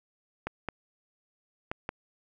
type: clicks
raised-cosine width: 0.5 ms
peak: -17 dBFS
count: 4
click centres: 0.47 / 0.687 / 1.715 / 1.891 s
effects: none